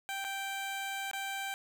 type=tone with dropouts; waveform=15% pulse; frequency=783 Hz; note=G5; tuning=2 cents flat; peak=-29 dBFS; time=0.09-1.54 s; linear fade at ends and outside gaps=0 ms; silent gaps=0.243-0.248 / 1.113-1.133 s; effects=none